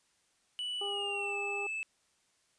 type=tone with pitch glide; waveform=triangle; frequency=2960 to 2622 Hz; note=F#7 to E7; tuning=0 to -10 cents; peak=-33 dBFS; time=0.59-1.83 s; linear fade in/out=0 ms; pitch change=-210 cents; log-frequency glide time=0.85-1.36 s
type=harmonic tone; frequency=403.4 Hz; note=G4; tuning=50 cents sharp; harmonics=1 / 2 / 3; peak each=-39 / -41 / -49 dBFS; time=0.81-1.67 s; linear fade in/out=5 ms
effects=white hiss -72 dBFS RMS until 2.58 s + resampled to 22050 Hz